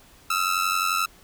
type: ring-modulated tone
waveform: sawtooth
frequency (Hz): 1318.5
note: E6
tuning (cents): 0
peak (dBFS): -15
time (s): 0.3-1.06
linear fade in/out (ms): 5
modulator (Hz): 45.7
effects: pink hiss -53 dBFS RMS until 1.23 s